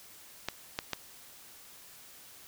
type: clicks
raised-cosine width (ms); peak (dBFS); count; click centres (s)
0.2; -14; 3; 0.486 / 0.789 / 0.933
effects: white hiss -53 dBFS RMS until 2.47 s